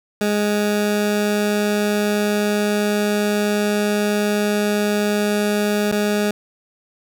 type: tone with dropouts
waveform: 20% pulse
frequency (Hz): 207.7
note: G#3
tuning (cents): 0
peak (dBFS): -12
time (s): 0.21-6.31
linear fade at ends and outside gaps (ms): 2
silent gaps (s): 5.916-5.924
effects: none